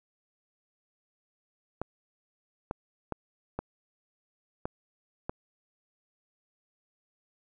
clicks, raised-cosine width 1 ms, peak -18 dBFS, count 6, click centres 1.816 / 2.711 / 3.123 / 3.59 / 4.655 / 5.295 s, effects none

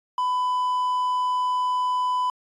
triangle tone with quantisation, 1000 Hz, B5, 21 cents sharp, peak -19 dBFS, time 0.18-2.3 s, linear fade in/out 2 ms, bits 8, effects resampled to 22050 Hz

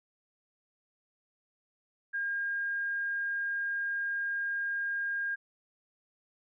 sine tone, 1615 Hz, G#6, 49 cents flat, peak -30 dBFS, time 2.13-5.36 s, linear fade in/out 20 ms, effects none

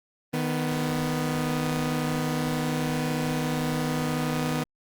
sawtooth tone pair together, 154.83 / 247.8 Hz, D#3 / B3, -8 / +6 cents, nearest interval minor sixth, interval 814 cents, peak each -24 dBFS, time 0.33-4.64 s, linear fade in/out 10 ms, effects Opus 24 kbps

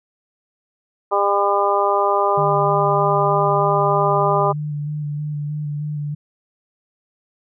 harmonic tone, 201.1 Hz, G3, 44 cents sharp, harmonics 2 / 3 / 4 / 5 / 6, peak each -21 / -21 / -21 / -21 / -21 dBFS, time 1.11-4.53 s, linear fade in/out 20 ms
sine tone with vibrato, 148.5 Hz, D3, 20 cents sharp, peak -22 dBFS, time 2.37-6.15 s, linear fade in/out 10 ms, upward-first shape square, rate 3.2 Hz, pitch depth 19 cents each way
effects none

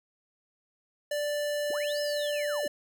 square tone, 587.3 Hz, D5, in tune, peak -29 dBFS, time 1.11-2.68 s, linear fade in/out 5 ms
sine linear two-way sweep, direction up then down, 207.7 to 5340 to 207.7 Hz, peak -38 dBFS, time 1.7-2.67 s, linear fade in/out 2 ms, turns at 2.01 s
effects none

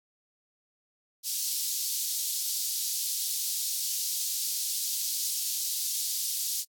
pink high-pass noise, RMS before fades -31 dBFS, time 1.23-6.65 s, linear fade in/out 50 ms, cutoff 4400 Hz, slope 24 dB/octave, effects AAC 64 kbps

